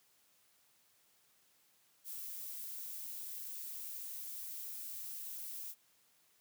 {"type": "noise", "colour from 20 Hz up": "violet", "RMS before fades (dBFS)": -45, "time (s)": [2.04, 5.75], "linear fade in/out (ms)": 50, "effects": ["white hiss -71 dBFS RMS until 6.4 s", "high-pass 80 Hz 12 dB/octave"]}